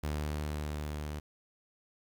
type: tone with level ramp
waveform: sawtooth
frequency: 74.9 Hz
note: D2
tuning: 35 cents sharp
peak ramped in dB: -28 to -33 dBFS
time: 0.03-1.2 s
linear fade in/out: 10 ms
effects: 11-bit